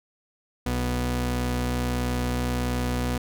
sawtooth tone pair together, 61.5 / 123 Hz, B1 / B2, -7 / -7 cents, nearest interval octave, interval 1200 cents, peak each -23 / -21 dBFS, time 0.66-3.18 s, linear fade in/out 5 ms, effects none

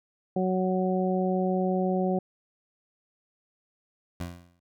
harmonic tone, 185.6 Hz, F#3, 6 cents sharp, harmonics 1 / 2 / 3 / 4, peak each -26 / -29 / -31 / -32 dBFS, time 0.36-2.19 s, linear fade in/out 5 ms
20% pulse tone with exponential decay, 87.31 Hz, F2, in tune, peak -25 dBFS, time 4.2-4.6 s, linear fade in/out 5 ms, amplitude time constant 85 ms
effects none

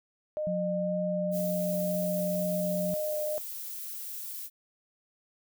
sine tone with vibrato, 609 Hz, D#5, 37 cents flat, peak -29 dBFS, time 0.37-3.38 s, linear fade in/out 0 ms, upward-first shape sine, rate 2 Hz, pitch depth 11 cents each way
sine tone, 180.2 Hz, F#3, 45 cents flat, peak -31 dBFS, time 0.47-2.94 s, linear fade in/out 0 ms
violet noise, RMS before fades -39 dBFS, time 1.31-4.5 s, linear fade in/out 50 ms
effects none

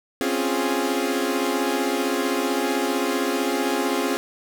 sawtooth chord, Db major seventh, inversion third, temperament equal, 261.6 / 277.2 / 349.2 / 415.3 Hz, C4 / Db4 / F4 / Ab4, 0 / 0 / 0 / 0 cents, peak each -23 dBFS, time 0.21-4.17 s, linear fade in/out 0 ms, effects none

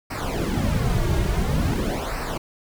brown noise with flanger, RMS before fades -23 dBFS, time 0.1-2.38 s, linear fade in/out 10 ms, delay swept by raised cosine 0.29 to 3.99 ms, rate 0.48 Hz, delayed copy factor -0.75, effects none

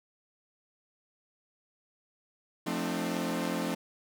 sawtooth chord, D minor seventh, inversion first, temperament equal with one note detuned, 174.61 / 220 / 261.6 / 300.9 Hz, F3 / A3 / C4 / D4, 0 / 0 / 0 / +42 cents, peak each -32 dBFS, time 2.66-3.75 s, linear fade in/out 10 ms, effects none

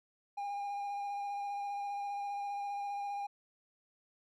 triangle tone with vibrato, 808 Hz, G#5, 48 cents flat, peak -34 dBFS, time 0.37-3.27 s, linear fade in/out 10 ms, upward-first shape square, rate 15 Hz, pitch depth 12 cents each way, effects none

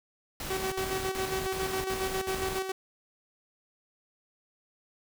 pink noise bursts, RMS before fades -37 dBFS, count 6, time 0.4-2.59 s, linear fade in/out 2 ms, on 320 ms, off 54 ms
sawtooth tone with tremolo, 380.1 Hz, F#4, 47 cents sharp, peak -25 dBFS, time 0.5-2.72 s, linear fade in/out 5 ms, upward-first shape square, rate 7.3 Hz, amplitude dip 50%
effects none

